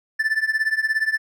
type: tone with tremolo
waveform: triangle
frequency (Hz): 1760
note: A6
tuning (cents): 0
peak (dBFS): -13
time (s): 0.19-1.18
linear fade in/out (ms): 10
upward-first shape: triangle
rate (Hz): 17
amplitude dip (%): 95
effects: none